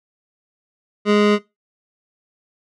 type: tone pair together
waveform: square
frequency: 207.7 / 415.3 Hz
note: G#3 / G#4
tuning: 0 / 0 cents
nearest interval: octave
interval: 1200 cents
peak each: -16 dBFS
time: 1.05-1.39 s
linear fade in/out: 50 ms
effects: noise-tail reverb RT60 0.2 s tail -19 dB re dry + low-pass 4000 Hz 12 dB/octave